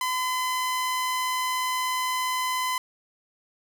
sawtooth tone, 1017 Hz, C6, 50 cents flat, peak -21 dBFS, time 0.01-2.78 s, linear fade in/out 2 ms, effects none

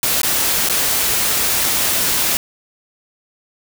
white noise with dropouts, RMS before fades -17 dBFS, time 0.03-2.37 s, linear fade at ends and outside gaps 1 ms, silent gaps 0.217-0.232 / 0.688-0.697 s, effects none

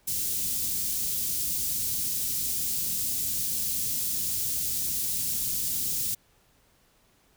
white band-stop noise, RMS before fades -29 dBFS, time 0.07-6.15 s, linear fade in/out 10 ms, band 210 to 5500 Hz, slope 12 dB/octave, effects pink hiss -64 dBFS RMS until 7.36 s

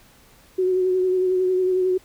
sine tone with vibrato, 369.7 Hz, F#4, 1 cent flat, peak -17 dBFS, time 0.58-1.98 s, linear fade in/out 10 ms, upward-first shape sine, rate 11 Hz, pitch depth 25 cents each way, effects pink hiss -53 dBFS RMS until 2.04 s

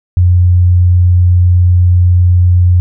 sine tone, 89.2 Hz, F2, 37 cents sharp, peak -4 dBFS, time 0.17-2.8 s, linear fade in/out 0 ms, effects none

